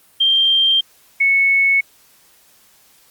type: tone pair in turn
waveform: sine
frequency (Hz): 3171 / 2206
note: G7 / C#7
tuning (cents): +19 / -9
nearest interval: tritone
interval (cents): 628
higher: first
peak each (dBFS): -11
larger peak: neither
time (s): 0.2-0.81 / 1.2-1.81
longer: neither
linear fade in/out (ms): 10
effects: white hiss -52 dBFS RMS until 3.1 s + Opus 32 kbps